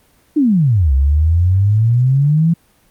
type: exponential two-way sweep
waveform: sine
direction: down then up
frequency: 319.5 to 65.41 to 170.8 Hz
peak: -9 dBFS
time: 0.36-2.54 s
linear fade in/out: 10 ms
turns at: 0.93 s
effects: pink hiss -54 dBFS RMS until 2.9 s + Opus 24 kbps